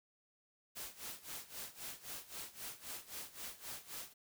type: noise with tremolo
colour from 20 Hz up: white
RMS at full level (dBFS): -45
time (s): 0.75-4.14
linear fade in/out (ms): 20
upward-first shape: sine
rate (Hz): 3.8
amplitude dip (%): 85
effects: none